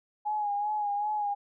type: tone with vibrato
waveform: sine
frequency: 830.6 Hz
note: G#5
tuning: in tune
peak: -27 dBFS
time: 0.25-1.35 s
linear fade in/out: 20 ms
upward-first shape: sine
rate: 2.6 Hz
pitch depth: 42 cents each way
effects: none